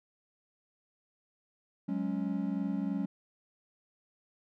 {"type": "chord", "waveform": "triangle", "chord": "F# suspended second", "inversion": "none", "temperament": "just", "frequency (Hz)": [185, 208.1, 277.5], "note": ["F#3", "G#3", "C#4"], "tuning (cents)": [0, 4, 2], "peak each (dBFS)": -33, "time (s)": [1.88, 3.06], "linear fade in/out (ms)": 10, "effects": []}